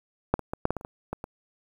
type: clicks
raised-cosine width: 1 ms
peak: -6 / -20 / -16 / -8 / -12 / -18 / -30 / -22 / -17 / -21 dBFS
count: 10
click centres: 0.34 / 0.393 / 0.535 / 0.654 / 0.706 / 0.767 / 0.811 / 0.849 / 1.13 / 1.241 s
effects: 8-bit